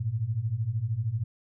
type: beating tone pair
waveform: sine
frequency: 103.83 / 116.83 Hz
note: G#2 / A#2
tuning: 0 / +4 cents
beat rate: 13 Hz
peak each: -31 / -28 dBFS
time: 0-1.24 s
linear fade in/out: 10 ms
effects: none